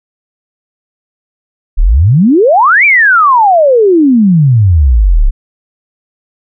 sine exponential two-way sweep, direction up then down, 31 to 2406 to 31 Hz, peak -3 dBFS, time 1.77-5.31 s, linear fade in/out 20 ms, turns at 2.85 s, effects none

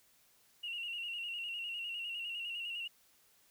sine tone with vibrato, 2800 Hz, F7, 4 cents sharp, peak -37 dBFS, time 0.63-2.88 s, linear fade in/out 10 ms, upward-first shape square, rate 9.9 Hz, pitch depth 44 cents each way, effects tanh soft clip ceiling -33 dBFS + white hiss -68 dBFS RMS until 3.5 s

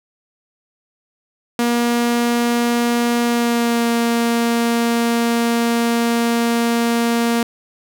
sawtooth tone with pitch glide, 237.8 to 233.8 Hz, A#3 to A#3, +35 to +5 cents, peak -11 dBFS, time 1.59-7.43 s, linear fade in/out 2 ms, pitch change -30 cents, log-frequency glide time 3.23-3.88 s, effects none

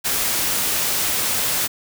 white noise, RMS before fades -21 dBFS, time 0.04-1.68 s, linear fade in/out 20 ms, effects none

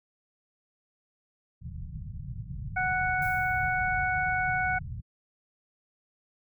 white low-pass noise, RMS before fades -38 dBFS, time 1.61-5.02 s, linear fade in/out 20 ms, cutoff 160 Hz, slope 48 dB/octave
harmonic tone, 740 Hz, F#5, in tune, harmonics 1 / 2 / 3, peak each -29 / -28 / -33 dBFS, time 2.76-4.79 s, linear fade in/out 10 ms
violet noise with exponential decay, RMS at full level -45 dBFS, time 3.22-4.05 s, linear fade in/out 2 ms, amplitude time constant 180 ms
effects none

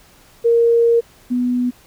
sine tone pair in turn, 466.2 / 247 Hz, A#4 / B3, 0 / 0 cents, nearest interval major seventh, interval 1100 cents, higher first, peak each -10 / -15 dBFS, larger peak first, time 0.44-1.01 / 1.3-1.71 s, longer first, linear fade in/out 20 ms, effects pink hiss -49 dBFS RMS until 1.86 s

